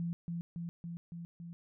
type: tone with echo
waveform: sine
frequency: 170 Hz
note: F3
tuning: 46 cents flat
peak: -33 dBFS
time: 0-0.13 s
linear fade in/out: 0 ms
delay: 280 ms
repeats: 5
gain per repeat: -2 dB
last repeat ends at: 1.53 s
effects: none